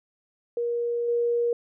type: tone with level steps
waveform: sine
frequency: 474 Hz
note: A#4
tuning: 29 cents sharp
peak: -24 / -21 dBFS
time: 0.57-1.53 s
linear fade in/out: 2 ms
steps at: 1.08 s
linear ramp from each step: 5 ms
effects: none

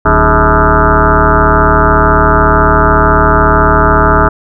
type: tone with frequency modulation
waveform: sine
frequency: 645 Hz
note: E5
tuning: 38 cents flat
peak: -4 dBFS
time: 0.05-4.29 s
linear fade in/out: 10 ms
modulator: 114 Hz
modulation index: 7.1
effects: none

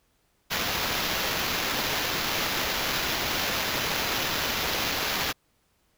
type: noise with sample-and-hold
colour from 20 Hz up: white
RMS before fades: -28 dBFS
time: 0.5-5.33 s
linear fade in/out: 20 ms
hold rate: 8820 Hz
effects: pink hiss -69 dBFS RMS until 5.97 s

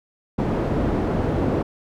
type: low-pass noise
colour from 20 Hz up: white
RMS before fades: -22 dBFS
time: 0.38-1.63 s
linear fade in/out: 10 ms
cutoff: 410 Hz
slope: 12 dB/octave
effects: none

